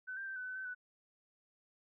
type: tone with pitch steps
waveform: sine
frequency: 1512 / 1582 / 1558 / 1501 / 1511 / 1533 / 1488 Hz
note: F#6 / G6 / G6 / F#6 / F#6 / G6 / F#6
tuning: +37 / +15 / -11 / +24 / +36 / -39 / +9 cents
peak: -40 dBFS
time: 0.07-0.749 s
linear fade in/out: 20 ms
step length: 97 ms
effects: none